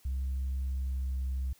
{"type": "tone with pitch glide", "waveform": "sine", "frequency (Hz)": [66.1, 65.53], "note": ["C2", "C2"], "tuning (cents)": [18, 3], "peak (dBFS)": -28, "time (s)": [0.05, 1.53], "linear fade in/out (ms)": 5, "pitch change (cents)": -15, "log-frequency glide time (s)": [0.6, 1.2], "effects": ["tanh soft clip ceiling -28 dBFS", "white hiss -63 dBFS RMS until 1.59 s"]}